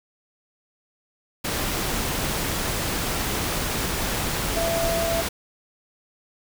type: tone in noise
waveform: sine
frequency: 668 Hz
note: E5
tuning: 23 cents sharp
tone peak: -23 dBFS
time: 4.56-5.22 s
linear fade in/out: 10 ms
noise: pink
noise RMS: -26 dBFS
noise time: 1.44-5.29 s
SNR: 0 dB
effects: none